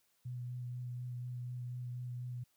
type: tone with vibrato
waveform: sine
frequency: 123.47 Hz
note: B2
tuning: in tune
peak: -39 dBFS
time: 0.25-2.44 s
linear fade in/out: 10 ms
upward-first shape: sine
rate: 4.1 Hz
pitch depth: 14 cents each way
effects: white hiss -75 dBFS RMS until 2.56 s